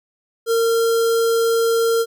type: tone with notch filter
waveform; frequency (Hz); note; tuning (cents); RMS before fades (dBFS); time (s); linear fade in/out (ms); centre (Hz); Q
square; 458.6; A#4; -28; -17; 0.46-2.06; 50; 2300; 1.9
effects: none